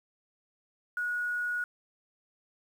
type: tone with quantisation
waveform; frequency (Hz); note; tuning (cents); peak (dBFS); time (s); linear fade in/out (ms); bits
sine; 1455; F#6; -29; -29; 0.97-1.64; 2; 9
effects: none